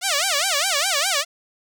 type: tone with vibrato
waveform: 5% pulse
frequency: 666 Hz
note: E5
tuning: 18 cents sharp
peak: -7 dBFS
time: 0.01-1.25 s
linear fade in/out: 50 ms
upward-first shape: sine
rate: 4.9 Hz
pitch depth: 300 cents each way
effects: none